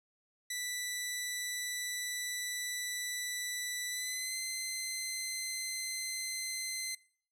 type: tone with pitch glide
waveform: 10% pulse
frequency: 1975.5 to 2061 Hz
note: B6 to C7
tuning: 0 to -27 cents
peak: -26 dBFS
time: 0.5-6.95 s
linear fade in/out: 5 ms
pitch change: +73 cents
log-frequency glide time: 3.89-4.36 s
effects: noise-tail reverb RT60 0.5 s tail -21 dB re dry + low-pass 12000 Hz 12 dB/octave